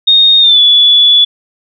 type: tone with pitch glide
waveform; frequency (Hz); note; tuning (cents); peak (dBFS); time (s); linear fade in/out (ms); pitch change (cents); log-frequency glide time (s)
sine; 3700 to 3432; A#7 to A7; -14 to -44; -3; 0.07-1.25; 10; -130; 0.4-0.6
effects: none